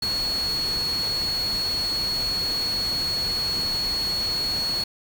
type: tone in noise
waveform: sine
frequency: 4351 Hz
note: C#8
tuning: 33 cents flat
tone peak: -23 dBFS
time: 0.02-4.84 s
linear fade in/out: 5 ms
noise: pink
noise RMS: -34 dBFS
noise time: 0.02-4.84 s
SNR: +8 dB
effects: none